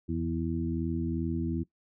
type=harmonic tone with a mistuned harmonic; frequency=82.6 Hz; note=E2; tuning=4 cents sharp; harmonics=1 / 2 / 3 / 4; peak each=-34 / -34 / -34 / -34 dBFS; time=0.08-1.64 s; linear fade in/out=20 ms; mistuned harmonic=1; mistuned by=+52 cents; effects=noise-tail reverb RT60 0.1 s tail -18 dB re dry